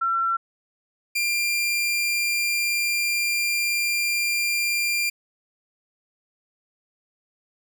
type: tone pair in turn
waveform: sine / sawtooth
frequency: 1353 / 2387 Hz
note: E6 / D7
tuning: +45 / +28 cents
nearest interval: minor seventh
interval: 983 cents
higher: second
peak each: -20 / -18 dBFS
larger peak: second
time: 0.01-0.37 / 1.15-5.1 s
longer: second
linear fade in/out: 10 ms
effects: none